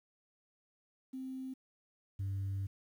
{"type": "tone pair in turn", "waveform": "sine", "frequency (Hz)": [261.6, 97.59], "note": ["C4", "G2"], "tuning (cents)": [0, -7], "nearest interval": "octave + perfect fourth", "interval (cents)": 1707, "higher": "first", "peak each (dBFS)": [-39, -32], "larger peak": "second", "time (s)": [[1.13, 1.54], [2.19, 2.67]], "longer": "second", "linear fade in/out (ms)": 10, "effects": ["tanh soft clip ceiling -33 dBFS", "11-bit"]}